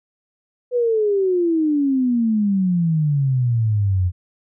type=exponential sweep; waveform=sine; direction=down; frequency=500 to 87.31 Hz; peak=-15 dBFS; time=0.71-4.12 s; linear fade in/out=50 ms; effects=none